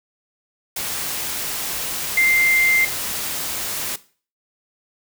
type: tone in noise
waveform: sine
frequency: 2093 Hz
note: C7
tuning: in tune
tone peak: -13 dBFS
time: 2.17-2.85 s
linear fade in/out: 5 ms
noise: white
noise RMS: -26 dBFS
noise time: 0.76-3.96 s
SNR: +10 dB
effects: noise-tail reverb RT60 0.4 s tail -17 dB re dry